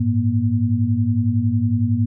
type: tone cluster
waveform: sine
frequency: 100.6 / 111.5 / 238.4 Hz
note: G2 / A2 / A#3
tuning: +45 / +23 / +39 cents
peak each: -20 dBFS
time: 0-2.06 s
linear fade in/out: 10 ms
effects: none